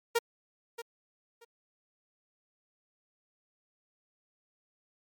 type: tone with echo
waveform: sawtooth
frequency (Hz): 466.2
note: A#4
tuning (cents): 0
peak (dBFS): -20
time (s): 0.15-0.19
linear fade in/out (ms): 10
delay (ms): 630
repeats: 2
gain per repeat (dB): -14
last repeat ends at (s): 1.45
effects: MP3 96 kbps